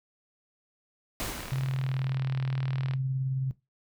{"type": "noise with exponential decay", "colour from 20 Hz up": "pink", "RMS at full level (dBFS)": -31, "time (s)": [1.2, 2.17], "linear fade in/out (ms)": 0, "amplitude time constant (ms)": 210}
{"type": "click train", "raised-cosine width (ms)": 0.3, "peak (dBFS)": -23, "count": 62, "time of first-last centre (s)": [1.38, 2.936], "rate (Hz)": 39.2}
{"type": "tone with tremolo", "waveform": "sine", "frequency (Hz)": 132.4, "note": "C3", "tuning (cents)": 21, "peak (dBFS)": -25, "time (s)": [1.52, 3.51], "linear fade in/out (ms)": 0, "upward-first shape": "triangle", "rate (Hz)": 19, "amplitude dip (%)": 30}
{"effects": ["noise-tail reverb RT60 0.2 s tail -17 dB re dry"]}